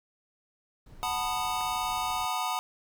brown noise, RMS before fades -49 dBFS, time 0.86-2.26 s, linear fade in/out 5 ms
square chord, B dominant seventh, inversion second, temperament just, 740.8 / 889 / 987.8 / 1234.7 Hz, F#5 / A5 / B5 / D#6, +2 / +18 / 0 / -14 cents, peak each -35 dBFS, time 1.03-2.59 s, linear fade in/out 0 ms
click, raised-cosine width 0.5 ms, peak -31 dBFS, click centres 1.61 s
effects none

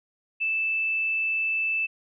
sine tone, 2637 Hz, E7, in tune, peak -23 dBFS, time 0.4-1.87 s, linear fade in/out 20 ms, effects none

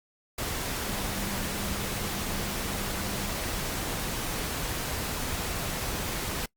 sine tone in noise, 200 Hz, G3, 35 cents sharp, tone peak -39 dBFS, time 0.88-3.3 s, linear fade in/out 5 ms, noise pink, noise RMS -32 dBFS, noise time 0.38-6.46 s, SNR -10 dB, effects noise-tail reverb RT60 0.1 s tail -24 dB re dry + Opus 48 kbps

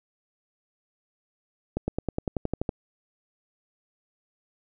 accelerating click train, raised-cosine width 2 ms, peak -13 dBFS, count 11, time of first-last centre 1.77-2.692 s, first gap 110 ms, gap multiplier 0.96, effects none

